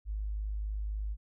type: tone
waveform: sine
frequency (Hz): 51.91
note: G#1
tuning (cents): 0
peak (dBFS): -32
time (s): 0.05-1.17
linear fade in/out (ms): 50
effects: none